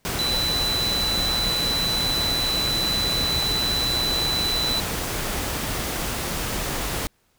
sine tone in noise, 3988 Hz, B7, 16 cents sharp, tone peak -22 dBFS, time 0.19-4.8 s, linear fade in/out 0 ms, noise pink, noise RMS -27 dBFS, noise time 0.05-7.07 s, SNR +2 dB, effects pink hiss -65 dBFS RMS until 7.38 s

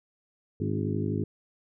harmonic tone with a mistuned harmonic, 51.91 Hz, G#1, in tune, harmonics 2 / 3 / 4 / 5 / 6 / 7 / 8, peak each -31 / -33 / -34 / -35 / -36 / -36 / -37 dBFS, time 0.6-1.24 s, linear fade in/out 5 ms, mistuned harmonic 5, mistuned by +57 cents, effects none

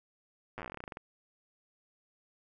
slowing click train, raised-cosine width 0.5 ms, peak -26 dBFS, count 18, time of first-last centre 0.58-0.971 s, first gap 8 ms, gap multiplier 1.12, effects none

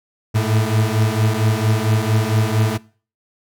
40% pulse beating tone pair, 107 / 111.4 Hz, A2 / A2, -48 / +22 cents, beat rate 4.4 Hz, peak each -17 dBFS, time 0.34-2.78 s, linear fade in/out 20 ms, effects noise-tail reverb RT60 0.4 s tail -21 dB re dry

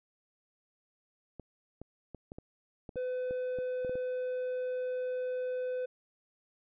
clicks, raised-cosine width 2 ms, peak -30 dBFS, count 12, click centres 1.397 / 1.816 / 2.147 / 2.319 / 2.385 / 2.892 / 2.958 / 3.309 / 3.587 / 3.848 / 3.895 / 3.955 s
triangle tone, 505 Hz, B4, 39 cents sharp, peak -30 dBFS, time 2.96-5.86 s, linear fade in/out 10 ms
effects resampled to 8000 Hz

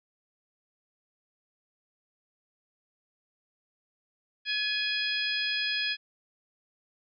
harmonic tone with a mistuned harmonic, 831 Hz, G#5, 1 cent sharp, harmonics 2 / 3 / 4 / 5 / 6, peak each -33 / -33 / -32 / -38 / -35 dBFS, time 4.45-5.97 s, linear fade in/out 50 ms, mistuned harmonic 2, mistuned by +40 cents, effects none

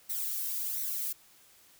violet noise with flanger, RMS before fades -34 dBFS, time 0.09-1.13 s, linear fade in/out 10 ms, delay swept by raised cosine 0.5 to 1.9 ms, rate 1.4 Hz, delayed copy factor +1, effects white hiss -60 dBFS RMS until 1.79 s

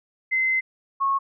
sine tone pair in turn, 2060 / 1095 Hz, C7 / C#6, -28 / -22 cents, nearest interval major seventh, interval 1094 cents, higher first, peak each -19 dBFS, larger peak neither, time 0.31-0.61 / 1-1.19 s, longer first, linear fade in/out 20 ms, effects none

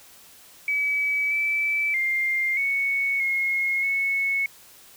sine tone with pitch steps, 2285 / 2314 / 2107 / 2217 / 2159 / 2201 Hz, D7 / D7 / C7 / C#7 / C#7 / C#7, -48 / -26 / +12 / 0 / -46 / -13 cents, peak -21 dBFS, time 0.68-4.46 s, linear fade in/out 2 ms, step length 630 ms, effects white hiss -50 dBFS RMS until 4.96 s

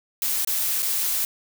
blue noise with dropouts, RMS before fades -24 dBFS, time 0.22-1.25 s, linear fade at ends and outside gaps 1 ms, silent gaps 0.448-0.473 / 0.823-0.828 s, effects none

